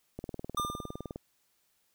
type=click train; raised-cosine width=2 ms; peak=-25 dBFS; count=20; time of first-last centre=0.19-1.159 s; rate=19.6 Hz
type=tone with exponential decay; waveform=square; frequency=1200 Hz; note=D6; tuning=37 cents sharp; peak=-28 dBFS; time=0.57-1.13 s; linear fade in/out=5 ms; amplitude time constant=120 ms
effects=white hiss -73 dBFS RMS until 1.94 s